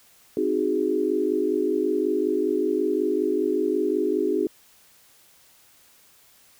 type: chord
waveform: sine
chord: Ab dominant seventh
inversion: first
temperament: equal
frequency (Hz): 261.6 / 311.1 / 370 / 415.3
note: C4 / Eb4 / Gb4 / Ab4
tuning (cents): 0 / 0 / 0 / 0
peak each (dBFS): -30 / -26 / -25 / -25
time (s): 0.37-4.47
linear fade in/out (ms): 2
effects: white hiss -56 dBFS RMS until 6.59 s